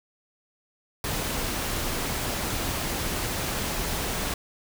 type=noise; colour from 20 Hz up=pink; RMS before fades=-29 dBFS; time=1.04-4.34 s; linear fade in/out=2 ms; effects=none